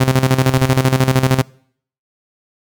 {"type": "tone with tremolo", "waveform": "sawtooth", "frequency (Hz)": 130.81, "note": "C3", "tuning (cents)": 0, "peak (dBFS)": -5, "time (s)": [0, 1.42], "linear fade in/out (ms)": 10, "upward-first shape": "square", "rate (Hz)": 13, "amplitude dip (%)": 70, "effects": ["noise-tail reverb RT60 0.6 s tail -25 dB re dry"]}